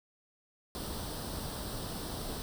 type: noise with comb filter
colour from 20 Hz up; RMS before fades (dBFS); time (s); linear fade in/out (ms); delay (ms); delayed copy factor
pink; -39; 0.75-2.42; 0; 0.22; +0.65
effects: none